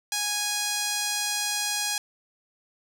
sawtooth tone with band-pass filter, 828 Hz, G#5, 5 cents flat, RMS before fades -28 dBFS, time 0.12-1.98 s, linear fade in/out 2 ms, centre 6700 Hz, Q 1, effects none

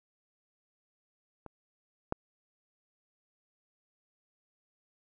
clicks, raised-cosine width 1 ms, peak -30 / -16 dBFS, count 2, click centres 1.463 / 2.124 s, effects none

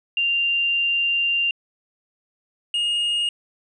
sine / triangle tone pair in turn, 2785 / 2852 Hz, F7 / F7, -5 / +36 cents, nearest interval unison, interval 41 cents, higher second, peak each -18 dBFS, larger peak neither, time 0.17-1.51 / 2.74-3.29 s, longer first, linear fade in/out 2 ms, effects resampled to 24000 Hz

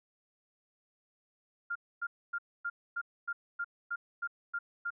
sine tone bursts, 1400 Hz, F6, 4 cents sharp, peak -32 dBFS, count 11, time 1.7-4.905 s, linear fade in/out 10 ms, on 55 ms, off 260 ms, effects none

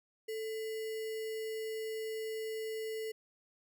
sine tone with sample-and-hold, 440 Hz, A4, in tune, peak -36 dBFS, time 0.28-3.12 s, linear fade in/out 10 ms, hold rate 2450 Hz, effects none

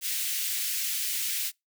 white high-pass noise, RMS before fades -30 dBFS, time 0.01-1.52 s, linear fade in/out 50 ms, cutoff 2000 Hz, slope 24 dB/octave, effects noise-tail reverb RT60 0.2 s tail -26 dB re dry

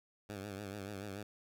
10% pulse tone with vibrato, 100.2 Hz, G2, 38 cents sharp, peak -34 dBFS, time 0.29-1.23 s, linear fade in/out 5 ms, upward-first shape triangle, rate 6.9 Hz, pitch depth 100 cents each way, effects none

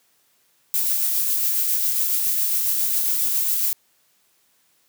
violet noise with tremolo, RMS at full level -20 dBFS, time 0.74-3.73 s, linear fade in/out 0 ms, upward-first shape triangle, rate 7.3 Hz, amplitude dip 30%, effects white hiss -63 dBFS RMS until 4.88 s + high-pass 100 Hz 12 dB/octave

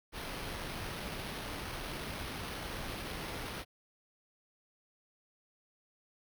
pink noise with sample-and-hold, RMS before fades -41 dBFS, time 0.12-3.65 s, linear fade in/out 50 ms, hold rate 7350 Hz, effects none

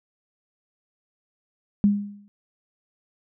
sine tone with exponential decay, 203.6 Hz, G#3, 34 cents flat, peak -12 dBFS, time 1.84-2.28 s, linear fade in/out 0 ms, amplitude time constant 94 ms, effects none

